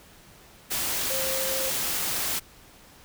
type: tone in noise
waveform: sine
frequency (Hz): 530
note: C5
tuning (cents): +22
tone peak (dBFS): -31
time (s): 1.09-1.71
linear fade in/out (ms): 20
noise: white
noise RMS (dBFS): -28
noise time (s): 0.7-2.4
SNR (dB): -6
effects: pink hiss -52 dBFS RMS until 3.04 s